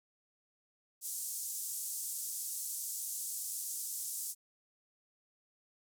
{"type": "band-pass noise", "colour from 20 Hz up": "pink", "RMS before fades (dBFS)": -40, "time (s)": [1.01, 4.35], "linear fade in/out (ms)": 50, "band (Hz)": [6800, 14000], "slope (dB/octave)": 24, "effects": []}